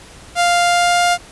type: tone with pitch glide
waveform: sawtooth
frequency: 698.5 to 703 Hz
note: F5 to F5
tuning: 0 to +11 cents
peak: -8 dBFS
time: 0.35-1.18 s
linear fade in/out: 50 ms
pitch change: +11 cents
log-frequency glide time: 0.61-1.01 s
effects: pink hiss -40 dBFS RMS until 1.31 s + resampled to 24000 Hz